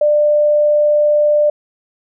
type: tone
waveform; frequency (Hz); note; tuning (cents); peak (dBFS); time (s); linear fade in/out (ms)
sine; 595; D5; +22; -9; 0.01-1.5; 5
effects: none